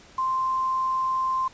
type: tone with quantisation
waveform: sine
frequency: 1045 Hz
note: C6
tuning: 2 cents flat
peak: -22 dBFS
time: 0.18-1.48 s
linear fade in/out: 5 ms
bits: 7
effects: pink hiss -51 dBFS RMS until 1.53 s + resampled to 16000 Hz